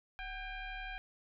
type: tone with frequency modulation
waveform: sine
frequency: 824 Hz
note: G#5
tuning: 14 cents flat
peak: -40 dBFS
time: 0.19-0.98 s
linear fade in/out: 0 ms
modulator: 788 Hz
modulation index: 2.5
effects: none